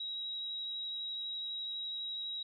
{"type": "tone with vibrato", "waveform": "sine", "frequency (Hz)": 3842, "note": "B7", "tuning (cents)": -48, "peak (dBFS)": -37, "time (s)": [0, 2.43], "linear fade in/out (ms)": 5, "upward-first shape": "triangle", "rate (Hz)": 12, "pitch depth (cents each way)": 13, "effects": []}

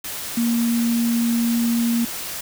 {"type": "tone in noise", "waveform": "sine", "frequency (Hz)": 233.8, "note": "A#3", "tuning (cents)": 5, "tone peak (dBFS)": -17, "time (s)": [0.37, 2.05], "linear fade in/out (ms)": 5, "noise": "white", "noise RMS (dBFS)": -30, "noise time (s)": [0.04, 2.41], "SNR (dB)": 10, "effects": []}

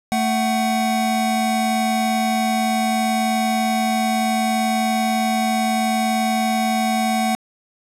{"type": "tone pair together", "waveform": "square", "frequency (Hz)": [222.1, 747], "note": ["A3", "F#5"], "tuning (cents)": [16, 16], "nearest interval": "octave + major sixth", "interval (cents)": 2100, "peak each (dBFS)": -21, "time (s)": [0.12, 7.35], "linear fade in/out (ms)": 0, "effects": ["resampled to 32000 Hz", "7-bit"]}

